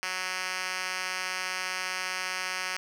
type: tone with band-pass filter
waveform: 5% pulse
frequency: 185 Hz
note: F#3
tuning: in tune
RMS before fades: -33 dBFS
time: 0.03-2.77 s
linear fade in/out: 0 ms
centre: 3600 Hz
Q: 0.89
effects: none